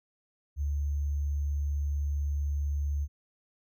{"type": "tone with sample-and-hold", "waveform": "sine", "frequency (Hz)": 72.2, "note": "D2", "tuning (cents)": -29, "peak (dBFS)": -27, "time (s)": [0.56, 3.08], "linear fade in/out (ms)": 50, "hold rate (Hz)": 6300, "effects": []}